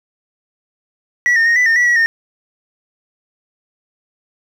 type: tone with pitch steps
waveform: sine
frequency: 1942 / 1825 / 1863 / 1986 / 1824 / 1949 / 1923 / 1829 Hz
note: B6 / A#6 / A#6 / B6 / A#6 / B6 / B6 / A#6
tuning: -30 / -37 / -2 / +9 / -38 / -23 / -47 / -33 cents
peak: -7 dBFS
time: 1.26-2.06 s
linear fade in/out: 0 ms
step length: 100 ms
effects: tanh soft clip ceiling -9 dBFS + 7-bit